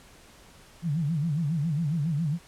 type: tone with vibrato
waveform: sine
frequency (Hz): 155.56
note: D#3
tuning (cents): 0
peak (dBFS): -24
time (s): 0.82-2.39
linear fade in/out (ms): 50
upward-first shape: sine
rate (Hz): 7.3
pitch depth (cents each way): 180
effects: pink hiss -53 dBFS RMS until 2.47 s + low-pass 11000 Hz 12 dB/octave